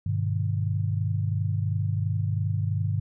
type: tone cluster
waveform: sine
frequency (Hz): 100.9 / 123.8 / 153.2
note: G#2 / B2 / D#3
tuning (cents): -49 / +5 / -27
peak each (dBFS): -25 / -31 / -30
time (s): 0.06-3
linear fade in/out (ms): 5
effects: none